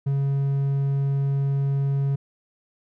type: tone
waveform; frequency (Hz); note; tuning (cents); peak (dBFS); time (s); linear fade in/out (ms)
triangle; 138.59; C#3; 0; -18; 0.06-2.16; 10
effects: none